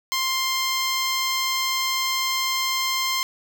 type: tone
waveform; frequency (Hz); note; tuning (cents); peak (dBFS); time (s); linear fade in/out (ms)
10% pulse; 1052; C6; +9; -13; 0.12-3.23; 0
effects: none